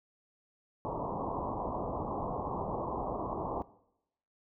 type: low-pass noise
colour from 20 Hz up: white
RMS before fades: -36 dBFS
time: 0.85-3.62 s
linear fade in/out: 0 ms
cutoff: 1100 Hz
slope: 96 dB/octave
effects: noise-tail reverb RT60 0.8 s tail -19 dB re dry